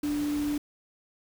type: tone in noise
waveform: sine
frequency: 293.7 Hz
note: D4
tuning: in tune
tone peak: -26 dBFS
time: 0.03-0.58 s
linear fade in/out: 5 ms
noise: pink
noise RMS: -41 dBFS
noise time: 0.03-0.58 s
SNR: +12 dB
effects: none